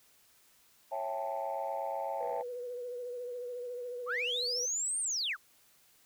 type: chord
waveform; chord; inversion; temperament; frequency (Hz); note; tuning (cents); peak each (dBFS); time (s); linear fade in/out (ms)
sine; A dominant seventh; first; just; 550 / 660 / 792 / 880; C#5 / E5 / G5 / A5; -14 / +2 / +18 / 0; -38; 0.91-2.43; 20
type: tone with vibrato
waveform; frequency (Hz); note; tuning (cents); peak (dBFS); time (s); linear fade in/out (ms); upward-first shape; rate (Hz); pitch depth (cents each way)
sine; 490.5; B4; -12; -37; 2.2-4.66; 10; triangle; 14; 44
type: linear two-way sweep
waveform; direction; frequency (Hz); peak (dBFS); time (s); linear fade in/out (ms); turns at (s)
sine; up then down; 1046.5 to 8980 to 1046.5; -30; 4.06-5.37; 50; 5
effects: tanh soft clip ceiling -26 dBFS + white hiss -65 dBFS RMS until 6.05 s